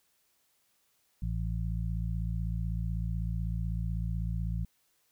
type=harmonic tone; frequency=56 Hz; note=A1; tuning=31 cents sharp; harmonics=1 / 2 / 3; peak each=-32 / -35 / -37 dBFS; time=1.22-4.65 s; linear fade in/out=5 ms; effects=white hiss -72 dBFS RMS until 5.11 s